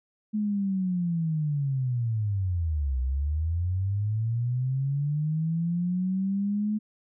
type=linear two-way sweep; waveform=sine; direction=down then up; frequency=214.7 to 62.4 to 214.7 Hz; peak=-24 dBFS; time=0.33-6.79 s; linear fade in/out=20 ms; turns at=3 s; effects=none